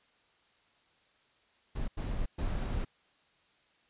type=noise bursts at uneven times; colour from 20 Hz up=brown; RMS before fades=-33 dBFS; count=3; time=1.75-1.88 / 1.97-2.26 / 2.38-2.85 s; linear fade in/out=10 ms; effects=white hiss -68 dBFS RMS until 3.89 s + resampled to 8000 Hz

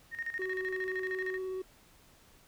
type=tone with tremolo; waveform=sine; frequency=1851 Hz; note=A#6; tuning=13 cents flat; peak=-32 dBFS; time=0.11-1.39 s; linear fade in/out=50 ms; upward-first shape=square; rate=13 Hz; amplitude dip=75%
type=tone with vibrato; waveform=triangle; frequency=374.7 Hz; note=F#4; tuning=22 cents sharp; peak=-32 dBFS; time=0.39-1.62 s; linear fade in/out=5 ms; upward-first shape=sine; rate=17 Hz; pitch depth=11 cents each way
effects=tanh soft clip ceiling -26 dBFS + pink hiss -61 dBFS RMS until 2.47 s

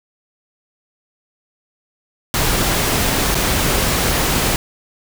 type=noise with dropouts; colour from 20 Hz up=pink; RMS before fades=-17 dBFS; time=2.34-4.56 s; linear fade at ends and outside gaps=1 ms; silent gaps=3.346-3.352 s; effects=none

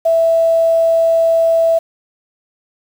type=tone with quantisation; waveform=sine; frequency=659.3 Hz; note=E5; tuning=in tune; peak=-9 dBFS; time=0.05-1.79 s; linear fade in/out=10 ms; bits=6; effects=none

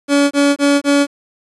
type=tone bursts; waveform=30% pulse; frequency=284.2 Hz; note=C#4; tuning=43 cents sharp; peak=-7 dBFS; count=4; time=0.08-1.069 s; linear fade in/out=50 ms; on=230 ms; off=23 ms; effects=resampled to 24000 Hz + 7-bit

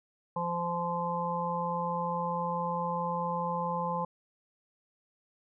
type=harmonic tone; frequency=172.6 Hz; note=F3; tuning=20 cents flat; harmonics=1 / 3 / 5 / 6; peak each=-36 / -36 / -34 / -34 dBFS; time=0.36-4.05 s; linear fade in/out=5 ms; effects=none

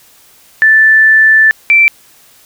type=tone pair in turn; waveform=sine; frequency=1760 / 2340 Hz; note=A6 / D7; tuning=0 / -7 cents; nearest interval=perfect fourth; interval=493 cents; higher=second; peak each=-3 dBFS; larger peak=neither; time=0.62-1.51 / 1.7-1.88 s; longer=first; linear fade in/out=0 ms; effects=white hiss -44 dBFS RMS until 2.45 s

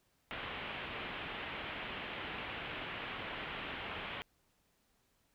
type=low-pass noise; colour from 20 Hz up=white; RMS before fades=-43 dBFS; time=0.31-4.22 s; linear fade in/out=0 ms; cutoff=3200 Hz; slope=48 dB/octave; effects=pink hiss -75 dBFS RMS until 5.34 s

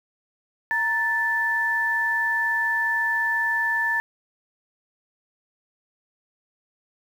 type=tone pair together; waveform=sine; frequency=932.3 / 1757.9 Hz; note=A#5 / A6; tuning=0 / -2 cents; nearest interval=major seventh; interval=1098 cents; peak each=-28 / -21 dBFS; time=0.71-4 s; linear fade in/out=0 ms; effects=8-bit

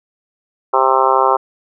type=harmonic tone; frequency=132.1 Hz; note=C3; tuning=17 cents sharp; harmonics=3 / 4 / 5 / 6 / 7 / 8 / 9 / 10; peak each=-19 / -19 / -22 / -17 / -17 / -16 / -21 / -20 dBFS; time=0.73-1.37 s; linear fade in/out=10 ms; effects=none

